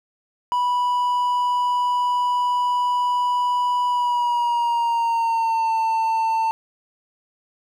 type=tone with pitch glide; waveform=triangle; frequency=983 to 896.2 Hz; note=B5 to A5; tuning=-8 to +32 cents; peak=-16 dBFS; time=0.52-6.51 s; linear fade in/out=0 ms; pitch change=-160 cents; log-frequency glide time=3.87-5.71 s; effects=none